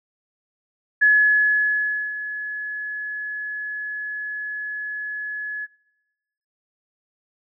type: tone with ADSR envelope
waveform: sine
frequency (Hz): 1700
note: G#6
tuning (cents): +40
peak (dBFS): -11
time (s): 1.01-5.67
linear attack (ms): 17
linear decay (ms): 1100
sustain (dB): -15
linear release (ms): 31
effects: noise-tail reverb RT60 1.0 s tail -23 dB re dry